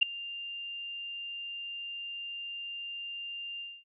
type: tone with ADSR envelope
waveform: sine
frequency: 2794 Hz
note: F7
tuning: in tune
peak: -16 dBFS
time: 0.01-3.84 s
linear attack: 17 ms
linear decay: 4 ms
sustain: -21 dB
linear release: 240 ms
effects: none